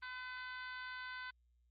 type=harmonic tone; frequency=506 Hz; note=B4; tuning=42 cents sharp; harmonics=2 / 3 / 4 / 5 / 6 / 7 / 8 / 9; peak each=-51 / -46 / -53 / -59 / -61 / -58 / -61 / -61 dBFS; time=0.02-1.31 s; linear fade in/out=10 ms; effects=added 60 Hz sine -70 dBFS peak until 1.7 s + Opus 24 kbps